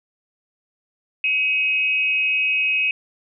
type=tone with amplitude modulation; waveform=sine; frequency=2537 Hz; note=D#7; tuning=33 cents sharp; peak=-14 dBFS; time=1.24-2.91 s; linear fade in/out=2 ms; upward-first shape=sine; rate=288 Hz; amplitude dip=65%; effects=none